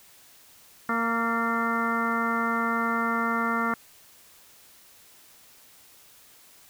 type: harmonic tone with a mistuned harmonic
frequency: 230.9 Hz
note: A#3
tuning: 16 cents flat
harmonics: 1 / 2 / 3 / 4 / 5 / 6 / 8 / 9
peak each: -29 / -35 / -36 / -34 / -30 / -28 / -35 / -39 dBFS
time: 0.89-3.74 s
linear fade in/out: 2 ms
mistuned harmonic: 8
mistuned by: -43 cents
effects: white hiss -54 dBFS RMS until 6.69 s